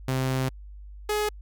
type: tone pair in turn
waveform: sawtooth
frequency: 130.81 / 420.9 Hz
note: C3 / G#4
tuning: 0 / +23 cents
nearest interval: octave + minor sixth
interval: 2023 cents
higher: second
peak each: -20 dBFS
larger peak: neither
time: 0.08-0.49 / 1.09-1.29 s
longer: first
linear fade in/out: 5 ms
effects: added 50 Hz sine -40 dBFS peak until 1.41 s